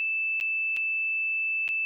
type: tone with dropouts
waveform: sine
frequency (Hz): 2637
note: E7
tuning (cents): 0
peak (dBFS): -25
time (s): 0-1.85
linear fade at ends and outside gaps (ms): 0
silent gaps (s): 0.401-0.41 / 0.765-0.77 / 1.679-1.689
effects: none